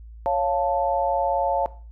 sine chord, Db augmented, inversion none, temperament equal, 554.4 / 698.5 / 880 Hz, Db5 / F5 / A5, 0 / 0 / 0 cents, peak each -24 dBFS, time 0.26-1.66 s, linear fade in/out 0 ms, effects noise-tail reverb RT60 0.4 s tail -17 dB re dry + added 56 Hz sine -39 dBFS peak until 1.91 s

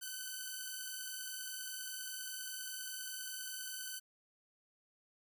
5% pulse beating tone pair, 1505 / 1520 Hz, F#6 / F#6, +29 / +46 cents, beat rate 15 Hz, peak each -36 / -32 dBFS, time 0.01-4 s, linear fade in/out 20 ms, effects none

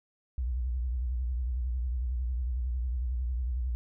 sine tone with vibrato, 61.74 Hz, B1, in tune, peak -28 dBFS, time 0.38-3.75 s, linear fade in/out 0 ms, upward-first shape sine, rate 11 Hz, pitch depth 120 cents each way, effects none

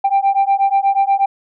sine beating tone pair, 784 / 792.3 Hz, G5 / G5, 0 / +18 cents, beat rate 8.3 Hz, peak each -13 dBFS, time 0.04-1.26 s, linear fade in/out 10 ms, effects tanh soft clip ceiling -8 dBFS

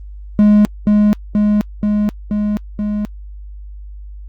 triangle tone with echo, 208.8 Hz, G#3, 10 cents sharp, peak -4 dBFS, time 0.39-0.65 s, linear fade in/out 0 ms, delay 480 ms, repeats 5, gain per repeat -2 dB, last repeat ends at 3.05 s, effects added 50 Hz sine -29 dBFS peak until 4.28 s + Opus 32 kbps

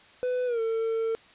triangle tone with pitch glide, 500 to 450.6 Hz, B4 to A4, +21 to +41 cents, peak -23 dBFS, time 0.23-1.15 s, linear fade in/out 0 ms, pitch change -180 cents, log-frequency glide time 0.46-0.6 s, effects white hiss -54 dBFS RMS until 1.34 s + resampled to 8000 Hz

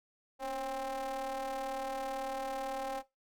square ring-modulated tone, 130 Hz, C3, 11 cents flat, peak -33 dBFS, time 0.39-3.03 s, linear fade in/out 50 ms, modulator 669 Hz, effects noise-tail reverb RT60 0.2 s tail -18 dB re dry

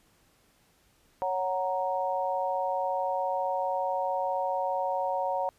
sine chord, F# major, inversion second, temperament equal, 554.4 / 740 / 932.3 Hz, C#5 / F#5 / A#5, 0 / 0 / 0 cents, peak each -31 dBFS, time 1.22-5.49 s, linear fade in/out 0 ms, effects pink hiss -65 dBFS RMS until 5.58 s + resampled to 32000 Hz

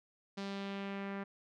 sawtooth tone with low-pass filter sweep, 197.6 Hz, G3, 14 cents sharp, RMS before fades -41 dBFS, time 0.37-1.24 s, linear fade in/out 10 ms, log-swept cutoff 4800 to 1800 Hz, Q 1.7, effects none

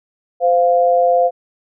sine tone pair together, 516.3 / 698.5 Hz, C5 / F5, -23 / 0 cents, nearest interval perfect fourth, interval 523 cents, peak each -13 dBFS, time 0.4-1.31 s, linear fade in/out 50 ms, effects none

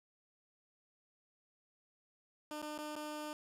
15% pulse tone with dropouts, 301.6 Hz, D4, 46 cents sharp, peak -35 dBFS, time 2.51-3.33 s, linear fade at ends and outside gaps 1 ms, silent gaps 2.619-2.626 / 2.779-2.787 / 2.955-2.962 s, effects resampled to 32000 Hz + 12-bit

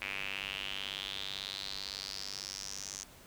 square tone with band-pass filter sweep, 49 Hz, G1, in tune, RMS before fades -41 dBFS, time 0.01-3.04 s, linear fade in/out 10 ms, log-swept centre 2400 to 6400 Hz, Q 5, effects pink hiss -56 dBFS RMS until 3.26 s

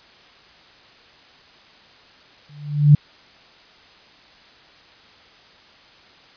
sine tone with exponential growth, 146.83 Hz, D3, in tune, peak -4 dBFS, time 2.49-2.95 s, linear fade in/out 5 ms, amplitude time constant 98 ms, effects white hiss -49 dBFS RMS until 6.36 s + resampled to 11025 Hz

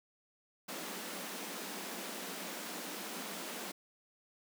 pink high-pass noise, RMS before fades -43 dBFS, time 0.68-3.72 s, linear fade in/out 10 ms, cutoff 180 Hz, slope 96 dB/octave, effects none

